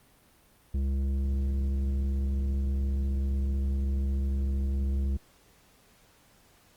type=tone with tanh clipping; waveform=sine; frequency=68 Hz; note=C#2; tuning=33 cents flat; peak=-27 dBFS; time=0.74-5.17 s; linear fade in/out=5 ms; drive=10 dB; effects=pink hiss -61 dBFS RMS until 6.76 s + Opus 32 kbps